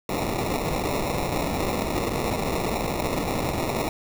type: noise with sample-and-hold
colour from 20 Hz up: violet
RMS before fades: -26 dBFS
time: 0.09-3.89 s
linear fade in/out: 2 ms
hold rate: 1575 Hz
effects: none